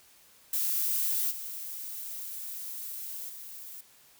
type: noise with level steps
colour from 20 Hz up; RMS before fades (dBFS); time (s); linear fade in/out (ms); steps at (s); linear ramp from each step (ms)
violet; -29 / -39 / -44; 0.53-3.81; 5; 1.3 / 3.28; 20
effects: white hiss -59 dBFS RMS until 4.19 s